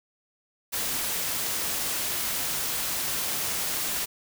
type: noise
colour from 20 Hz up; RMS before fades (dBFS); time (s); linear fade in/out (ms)
white; -29; 0.72-4.06; 20
effects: none